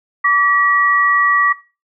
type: tone pair together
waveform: sine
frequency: 1156.1 / 1919 Hz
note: D6 / A#6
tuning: -28 / +50 cents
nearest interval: major sixth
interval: 878 cents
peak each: -13 dBFS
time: 0.24-1.53 s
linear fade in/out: 10 ms
effects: noise-tail reverb RT60 0.3 s tail -18 dB re dry